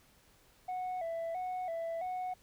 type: tone with vibrato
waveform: sine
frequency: 698.5 Hz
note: F5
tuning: in tune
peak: -32 dBFS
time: 0.68-2.34 s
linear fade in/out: 10 ms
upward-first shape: square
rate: 1.5 Hz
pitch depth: 89 cents each way
effects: tanh soft clip ceiling -34 dBFS + pink hiss -65 dBFS RMS until 2.42 s